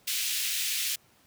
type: high-pass noise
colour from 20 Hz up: pink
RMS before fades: -30 dBFS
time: 0.07-0.96 s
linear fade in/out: 10 ms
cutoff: 2400 Hz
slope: 24 dB/octave
effects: pink hiss -62 dBFS RMS until 1.26 s + high-pass 80 Hz 12 dB/octave